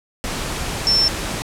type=tone in noise; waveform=sine; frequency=5380 Hz; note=E8; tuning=34 cents sharp; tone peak=-13 dBFS; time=0.87-1.08 s; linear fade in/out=0 ms; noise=pink; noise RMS=-25 dBFS; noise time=0.24-1.42 s; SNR=+9 dB; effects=low-pass 10000 Hz 12 dB/octave